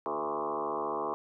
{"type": "tone with frequency modulation", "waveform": "sine", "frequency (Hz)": 743, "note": "F#5", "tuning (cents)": 7, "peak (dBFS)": -30, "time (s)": [0.06, 1.14], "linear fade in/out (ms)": 0, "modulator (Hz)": 74.4, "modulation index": 5.6, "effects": []}